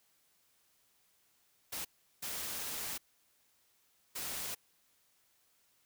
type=noise bursts at uneven times; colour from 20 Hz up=white; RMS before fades=-40 dBFS; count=3; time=1.72-1.85 / 2.22-2.98 / 4.15-4.55 s; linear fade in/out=10 ms; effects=white hiss -72 dBFS RMS until 5.85 s